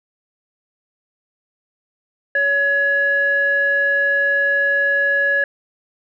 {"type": "tone with low-pass filter", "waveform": "square", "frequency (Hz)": 562, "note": "C#5", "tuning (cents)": 24, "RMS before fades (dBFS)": -17, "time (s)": [2.35, 5.44], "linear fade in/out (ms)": 2, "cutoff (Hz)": 1700, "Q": 8.5, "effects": []}